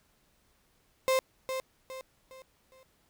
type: tone with echo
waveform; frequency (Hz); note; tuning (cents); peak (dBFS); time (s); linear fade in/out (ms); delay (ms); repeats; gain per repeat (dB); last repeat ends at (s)
35% pulse; 523.3; C5; 0; -22; 1.08-1.19; 0; 410; 4; -8; 2.83
effects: pink hiss -69 dBFS RMS until 3.09 s